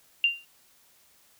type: tone with exponential decay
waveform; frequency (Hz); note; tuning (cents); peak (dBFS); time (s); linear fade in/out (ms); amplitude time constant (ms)
sine; 2781; F7; -8; -16; 0.24-0.45; 1; 45
effects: white hiss -61 dBFS RMS until 1.39 s